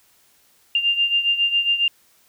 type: beating tone pair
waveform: sine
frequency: 2794 / 2801.3 Hz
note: F7 / F7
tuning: 0 / +5 cents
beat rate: 7.3 Hz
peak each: -18 / -23 dBFS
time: 0.75-1.88 s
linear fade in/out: 2 ms
effects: white hiss -58 dBFS RMS until 2.28 s